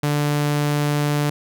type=tone; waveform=sawtooth; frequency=146.83 Hz; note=D3; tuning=in tune; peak=-14 dBFS; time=0.03-1.3 s; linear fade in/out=5 ms; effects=none